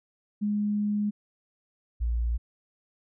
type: tone pair in turn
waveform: sine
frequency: 207.7 / 58.28 Hz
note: G#3 / A#1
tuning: 0 / 0 cents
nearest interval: octave + minor seventh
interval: 2200 cents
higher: first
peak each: -24 dBFS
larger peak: neither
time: 0.41-1.11 / 2-2.38 s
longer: first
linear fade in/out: 20 ms
effects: none